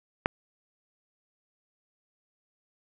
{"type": "click", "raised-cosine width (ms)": 0.5, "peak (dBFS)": -8, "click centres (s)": 0.259, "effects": []}